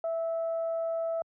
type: tone with frequency modulation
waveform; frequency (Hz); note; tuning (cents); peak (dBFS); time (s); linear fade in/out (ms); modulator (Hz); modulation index
sine; 660; E5; +2; -28; 0.04-1.22; 2; 647; 0.25
effects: high-pass 100 Hz 12 dB/octave